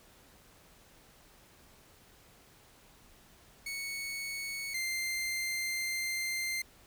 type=tone pair in turn; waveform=sawtooth; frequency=2217 / 2091 Hz; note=C#7 / C7; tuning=0 / -2 cents; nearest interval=minor second; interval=102 cents; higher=first; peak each=-33 / -29 dBFS; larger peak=second; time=3.66-4.74 / 4.74-6.62 s; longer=second; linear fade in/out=5 ms; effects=pink hiss -60 dBFS RMS until 6.86 s